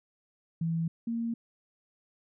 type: tone pair in turn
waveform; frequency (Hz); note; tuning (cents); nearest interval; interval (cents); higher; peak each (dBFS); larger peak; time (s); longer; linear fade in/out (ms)
sine; 164.81 / 231.4; E3 / A#3; 0 / -13; tritone; 587; second; -27 / -29; first; 0.61-0.88 / 1.07-1.34; neither; 5
effects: none